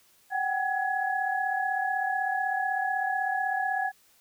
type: tone cluster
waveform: sine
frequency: 751 / 787 / 1683 Hz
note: F#5 / G5 / G#6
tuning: +26 / +7 / +23 cents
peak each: -30 dBFS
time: 0.3-3.92 s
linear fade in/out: 50 ms
effects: white hiss -62 dBFS RMS until 4.2 s